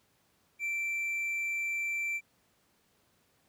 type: tone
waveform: triangle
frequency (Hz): 2343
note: D7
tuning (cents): -5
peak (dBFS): -29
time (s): 0.59-2.21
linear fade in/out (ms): 50
effects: pink hiss -70 dBFS RMS until 3.48 s + high-pass 80 Hz 12 dB/octave